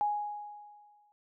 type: tone with exponential decay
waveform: sine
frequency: 830.6 Hz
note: G#5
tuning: in tune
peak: -25 dBFS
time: 0.01-1.12 s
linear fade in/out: 0 ms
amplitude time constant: 240 ms
effects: none